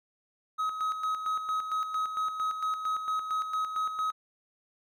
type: tone with tremolo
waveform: triangle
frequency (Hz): 1271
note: D#6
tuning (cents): +36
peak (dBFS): -25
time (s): 0.58-4.12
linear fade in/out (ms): 20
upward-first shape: square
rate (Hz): 4.4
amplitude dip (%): 55
effects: none